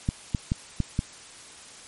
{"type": "clicks", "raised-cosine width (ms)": 5, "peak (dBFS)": -11, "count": 5, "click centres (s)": [0.089, 0.348, 0.519, 0.803, 0.991], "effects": ["white hiss -46 dBFS RMS until 1.87 s", "MP3 48 kbps"]}